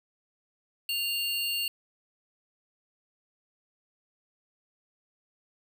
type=tone pair together; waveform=square; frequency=2794 / 4409 Hz; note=F7 / C#8; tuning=0 / -10 cents; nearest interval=minor sixth; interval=790 cents; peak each=-30 / -34 dBFS; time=0.89-1.68 s; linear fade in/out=2 ms; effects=none